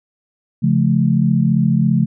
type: chord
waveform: sine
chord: Db augmented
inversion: none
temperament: just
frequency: 138.59 / 173.24 / 216.5 Hz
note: Db3 / F3 / A3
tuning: 0 / -14 / -28 cents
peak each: -16 dBFS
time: 0.62-2.06 s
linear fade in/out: 20 ms
effects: none